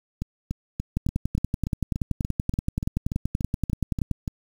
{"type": "two click trains", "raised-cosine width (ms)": 5, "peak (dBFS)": [-11, -15], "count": [34, 15], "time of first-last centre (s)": [[0.97, 4.113], [0.22, 4.278]], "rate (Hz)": [10.5, 3.45], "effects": ["7-bit"]}